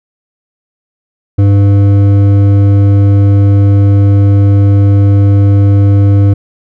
triangle tone with hard clipping, 100 Hz, G2, 35 cents sharp, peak -5 dBFS, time 1.38-6.34 s, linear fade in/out 10 ms, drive 13 dB, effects none

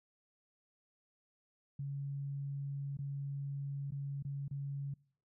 sine tone with dropouts, 140 Hz, C#3, 18 cents sharp, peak -37 dBFS, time 1.79-4.94 s, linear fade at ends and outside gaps 5 ms, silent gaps 2.971-2.988 / 3.908-3.92 / 4.226-4.249 / 4.481-4.51 s, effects noise-tail reverb RT60 0.6 s tail -25 dB re dry

